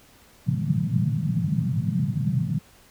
white band-pass noise, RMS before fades -24 dBFS, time 0.46-2.59 s, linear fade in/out 10 ms, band 110 to 190 Hz, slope 48 dB/octave, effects pink hiss -54 dBFS RMS until 2.9 s

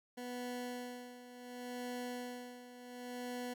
20% pulse tone with tremolo, 246.5 Hz, B3, 3 cents flat, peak -35 dBFS, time 0.17-3.54 s, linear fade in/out 10 ms, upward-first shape sine, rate 0.69 Hz, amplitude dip 75%, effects none

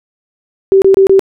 sine tone bursts, 387.1 Hz, G4, 22 cents flat, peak -3 dBFS, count 4, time 0.72-1.194 s, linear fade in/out 0 ms, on 99 ms, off 26 ms, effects none

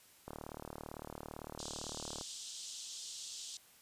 click train, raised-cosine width 1 ms, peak -30 dBFS, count 74, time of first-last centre 0.28-2.211 s, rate 37.8 Hz
white band-pass noise, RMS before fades -47 dBFS, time 1.59-3.57 s, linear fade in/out 2 ms, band 3100 to 8200 Hz, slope 48 dB/octave
effects white hiss -63 dBFS RMS until 3.81 s + resampled to 32000 Hz

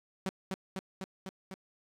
sawtooth tone with echo, 190 Hz, F#3, 46 cents sharp, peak -27 dBFS, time 0.26-0.29 s, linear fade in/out 0 ms, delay 250 ms, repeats 5, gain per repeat -2 dB, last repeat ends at 1.54 s, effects low-pass 10000 Hz 12 dB/octave + 10-bit

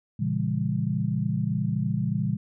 sine chord, A# diminished seventh, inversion none, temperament just, 116.54 / 139.85 / 167.82 / 201.4 Hz, A#2 / C#3 / E3 / G3, 0 / +16 / +31 / +47 cents, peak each -29 dBFS, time 0.19-2.37 s, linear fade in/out 10 ms, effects none

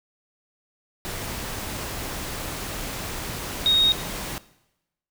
sine tone in noise, 3742 Hz, A#7, 6 cents sharp, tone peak -16 dBFS, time 3.66-3.92 s, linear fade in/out 0 ms, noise pink, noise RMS -32 dBFS, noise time 1.05-4.38 s, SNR +13 dB, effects noise-tail reverb RT60 0.9 s tail -18 dB re dry

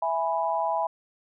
sine tone cluster, 660 / 830 / 988 Hz, E5 / G#5 / B5, +2 / -1 / 0 cents, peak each -28 dBFS, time 0.02-0.87 s, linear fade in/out 5 ms, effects none

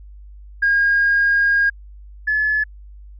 sine tone pair in turn, 1626 / 1717.2 Hz, G#6 / A6, -37 / -43 cents, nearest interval minor second, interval 94 cents, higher second, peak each -12 / -15 dBFS, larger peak first, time 0.62-1.7 / 2.27-2.64 s, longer first, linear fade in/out 10 ms, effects tanh soft clip ceiling -8 dBFS + added 50 Hz sine -37 dBFS peak until 3.19 s

